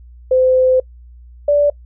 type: tone pair in turn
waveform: sine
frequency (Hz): 514 / 581.5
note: C5 / D5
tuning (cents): -31 / -17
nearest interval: major second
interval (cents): 214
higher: second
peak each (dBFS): -9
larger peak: neither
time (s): 0.31-0.8 / 1.48-1.7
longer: first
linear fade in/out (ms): 5
effects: noise-tail reverb RT60 0.1 s tail -24 dB re dry + added 60 Hz sine -37 dBFS peak until 1.85 s